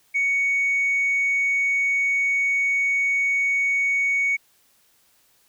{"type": "tone", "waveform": "sine", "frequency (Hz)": 2230, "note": "C#7", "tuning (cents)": 10, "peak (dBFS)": -17, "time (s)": [0.14, 4.37], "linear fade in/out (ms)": 20, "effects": ["tanh soft clip ceiling -16 dBFS", "white hiss -61 dBFS RMS until 5.48 s"]}